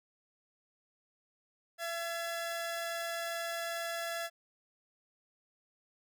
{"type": "tone pair together", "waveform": "sawtooth", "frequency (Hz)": [674, 1696.2], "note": ["E5", "G#6"], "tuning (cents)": [38, 36], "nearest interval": "octave + major third", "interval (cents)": 1598, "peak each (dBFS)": [-33, -37], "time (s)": [1.78, 4.3], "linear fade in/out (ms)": 50, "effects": []}